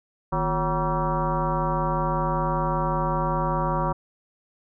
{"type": "tone with frequency modulation", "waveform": "sine", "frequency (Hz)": 554.4, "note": "C#5", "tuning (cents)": 0, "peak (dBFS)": -21, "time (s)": [0.32, 3.93], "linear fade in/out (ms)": 10, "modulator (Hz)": 199, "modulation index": 3.2, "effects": []}